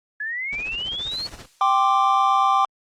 sine exponential sweep, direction up, 1680 to 4435 Hz, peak -25 dBFS, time 0.2-1.27 s, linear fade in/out 5 ms
pink noise with tremolo, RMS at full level -36 dBFS, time 0.52-1.46 s, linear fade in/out 10 ms, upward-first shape triangle, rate 15 Hz, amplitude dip 85%
blue noise with exponential decay, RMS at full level -35 dBFS, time 1.01-2.39 s, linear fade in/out 0 ms, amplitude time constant 300 ms
triangle chord, G suspended fourth, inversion none, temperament equal, 784 / 1046.5 / 1174.7 Hz, G5 / C6 / D6, 0 / 0 / 0 cents, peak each -18 / -20 / -17 dBFS, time 1.61-2.65 s, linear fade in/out 2 ms
effects low-pass 7000 Hz 12 dB/octave + Opus 24 kbps

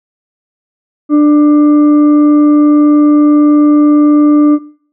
sine tone with frequency modulation, 296.4 Hz, D4, 16 cents sharp, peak -3 dBFS, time 1.09-4.59 s, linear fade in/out 50 ms, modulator 891 Hz, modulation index 0.27, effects noise-tail reverb RT60 0.5 s tail -20 dB re dry

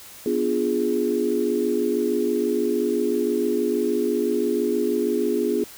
sine chord, B diminished seventh, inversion none, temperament equal, 246.9 / 293.7 / 349.2 / 415.3 Hz, B3 / D4 / F4 / Ab4, 0 / 0 / 0 / 0 cents, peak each -26 / -28 / -25 / -23 dBFS, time 0.26-5.64 s, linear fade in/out 2 ms, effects white hiss -43 dBFS RMS until 5.77 s

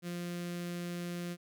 sawtooth tone with notch filter, 174.61 Hz, F3, in tune, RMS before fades -39 dBFS, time 0.02-1.37 s, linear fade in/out 50 ms, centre 880 Hz, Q 1.2, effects none

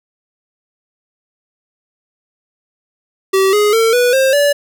square tone with pitch steps, 384.6 / 417 / 452.1 / 490.2 / 531.5 / 576.2 Hz, G4 / G#4 / A4 / B4 / C5 / D5, -33 / +7 / +47 / -13 / +27 / -33 cents, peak -10 dBFS, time 3.33-4.53 s, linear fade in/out 10 ms, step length 200 ms, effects 8-bit

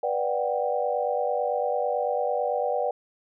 sine chord, G major seventh, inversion first, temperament just, 490 / 588 / 735 / 784 Hz, B4 / D5 / F#5 / G5, -14 / +2 / -12 / 0 cents, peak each -28 / -28 / -30 / -30 dBFS, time 0.03-2.91 s, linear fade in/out 5 ms, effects none

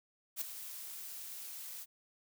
blue noise with ADSR envelope, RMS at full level -35 dBFS, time 0.36-1.86 s, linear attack 55 ms, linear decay 3 ms, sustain -11 dB, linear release 38 ms, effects none

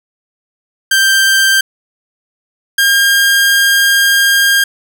sawtooth tone pair in turn, 1573 / 1610.7 Hz, G6 / G6, +6 / +47 cents, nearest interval unison, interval 41 cents, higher second, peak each -4 dBFS, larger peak neither, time 0.91-1.61 / 2.78-4.64 s, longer second, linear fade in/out 5 ms, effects none

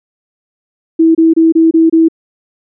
sine tone bursts, 325.6 Hz, E4, 21 cents flat, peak -4 dBFS, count 6, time 0.99-2.085 s, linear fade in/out 10 ms, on 160 ms, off 27 ms, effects none

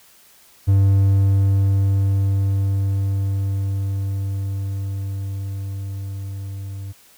triangle tone with level ramp, 98 Hz, G2, in tune, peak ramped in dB -9 to -26 dBFS, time 0.67-6.93 s, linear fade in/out 20 ms, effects white hiss -51 dBFS RMS until 7.17 s

